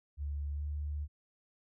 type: tone with pitch glide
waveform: sine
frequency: 72.2 to 73.76 Hz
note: D2 to D2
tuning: -29 to +8 cents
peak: -34 dBFS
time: 0.17-1.08 s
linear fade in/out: 50 ms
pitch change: +37 cents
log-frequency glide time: 0.52-0.64 s
effects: none